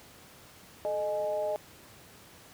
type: tone cluster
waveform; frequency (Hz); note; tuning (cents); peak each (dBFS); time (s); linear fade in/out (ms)
sine; 433.2 / 615 / 838; A4 / D#5 / G#5; -27 / -20 / +15; -38 / -29 / -38; 0.85-1.56; 0
effects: pink hiss -53 dBFS RMS until 2.53 s + high-pass 80 Hz 12 dB/octave